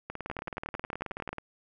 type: two click trains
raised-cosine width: 0.5 ms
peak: -21 / -20 dBFS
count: 25 / 12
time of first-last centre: 0.1-1.383 / 0.3-1.291 s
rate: 18.7 / 11.1 Hz
effects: none